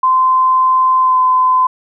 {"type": "tone with pitch glide", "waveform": "sine", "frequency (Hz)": [1034, 1022.7], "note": ["C6", "C6"], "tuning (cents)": [-21, -40], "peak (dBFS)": -8, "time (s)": [0.03, 1.67], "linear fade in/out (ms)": 5, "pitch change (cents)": -19, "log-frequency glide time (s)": [1, 1.18], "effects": []}